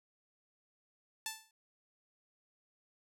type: tone with exponential decay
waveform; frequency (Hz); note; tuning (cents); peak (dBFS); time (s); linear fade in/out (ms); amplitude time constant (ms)
5% pulse; 880; A5; 0; -23; 1.26-1.51; 2; 54
effects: none